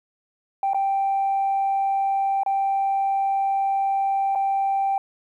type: tone with dropouts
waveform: sine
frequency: 784 Hz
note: G5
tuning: in tune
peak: -18 dBFS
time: 0.63-4.98 s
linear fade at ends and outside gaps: 2 ms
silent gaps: 0.734-0.745 / 2.434-2.462 / 4.351-4.356 s
effects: tanh soft clip ceiling -16 dBFS + 10-bit